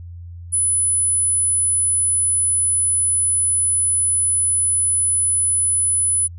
sine tone, 10000 Hz, D#9, 8 cents sharp, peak -15 dBFS, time 0.52-6.28 s, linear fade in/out 20 ms, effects added 86 Hz sine -32 dBFS peak until 6.38 s

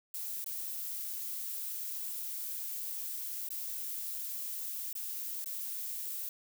violet noise with dropouts, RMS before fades -39 dBFS, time 0.14-6.29 s, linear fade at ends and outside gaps 2 ms, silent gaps 0.443-0.461 / 3.489-3.504 / 4.929-4.952 / 5.444-5.459 s, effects none

